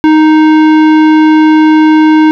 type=tone with tanh clipping; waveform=sine; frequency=311.1 Hz; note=D#4; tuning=in tune; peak=-4 dBFS; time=0.04-2.31 s; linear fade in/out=0 ms; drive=16 dB; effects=none